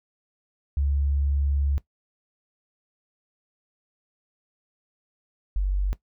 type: tone pair in turn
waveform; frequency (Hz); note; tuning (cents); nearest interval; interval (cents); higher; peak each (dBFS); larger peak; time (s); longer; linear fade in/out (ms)
sine; 70.4 / 47.81; C#2 / G1; +27 / -43; perfect fifth; 670; first; -21; neither; 0.77-1.78 / 5.56-5.93; first; 0
effects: noise-tail reverb RT60 0.1 s tail -17 dB re dry